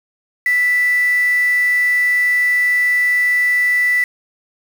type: tone with quantisation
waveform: sine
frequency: 1975.5 Hz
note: B6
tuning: in tune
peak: -12 dBFS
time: 0.46-4.04 s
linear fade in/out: 2 ms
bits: 5
effects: none